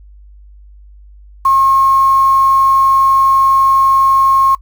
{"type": "tone with quantisation", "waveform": "sine", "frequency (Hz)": 1078, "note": "C#6", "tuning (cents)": -49, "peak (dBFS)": -7, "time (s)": [1.45, 4.55], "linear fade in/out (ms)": 5, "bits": 5, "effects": ["noise-tail reverb RT60 0.1 s tail -21 dB re dry", "added 50 Hz sine -36 dBFS peak until 4.61 s"]}